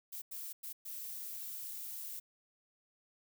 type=noise bursts at uneven times; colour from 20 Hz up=violet; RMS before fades=-44 dBFS; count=4; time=0.12-0.22 / 0.31-0.53 / 0.63-0.73 / 0.85-2.2 s; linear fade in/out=10 ms; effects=none